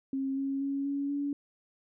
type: tone with pitch steps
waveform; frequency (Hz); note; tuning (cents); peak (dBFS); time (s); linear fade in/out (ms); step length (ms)
sine; 269.4 / 273.2 / 277 / 280.8 / 284.8; C#4 / C#4 / C#4 / C#4 / C#4; -49 / -25 / -1 / +22 / +47; -29; 0.13-1.33; 2; 240
effects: none